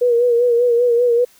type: tone with vibrato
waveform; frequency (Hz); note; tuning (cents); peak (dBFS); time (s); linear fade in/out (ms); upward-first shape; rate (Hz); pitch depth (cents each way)
sine; 479.7; A#4; +50; -11; 0.01-1.25; 10; sine; 5.1; 49
effects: white hiss -51 dBFS RMS until 1.39 s